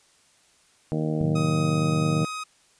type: harmonic tone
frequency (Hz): 77.78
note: D#2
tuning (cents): 0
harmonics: 2 / 3 / 4 / 5 / 6 / 7 / 8 / 9 / 10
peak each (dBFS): -26 / -31 / -30 / -41 / -32 / -42 / -36 / -44 / -45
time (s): 0.92-2.25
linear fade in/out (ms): 0
type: chord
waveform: sine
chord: A diminished seventh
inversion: none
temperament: equal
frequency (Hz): 110 / 130.81 / 155.56 / 185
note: A2 / C3 / Eb3 / Gb3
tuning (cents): 0 / 0 / 0 / 0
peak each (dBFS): -32 / -34 / -31 / -30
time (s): 1.21-2.25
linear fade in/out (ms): 0
type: tone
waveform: sawtooth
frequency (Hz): 1258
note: D#6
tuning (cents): +19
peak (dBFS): -27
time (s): 1.35-2.44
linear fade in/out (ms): 10
effects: white hiss -60 dBFS RMS until 2.79 s + resampled to 22050 Hz